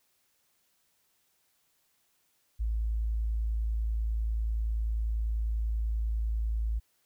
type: tone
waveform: sine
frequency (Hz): 55.1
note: A1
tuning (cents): +3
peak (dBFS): -27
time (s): 2.59-6.8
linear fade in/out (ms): 20
effects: white hiss -72 dBFS RMS until 7.05 s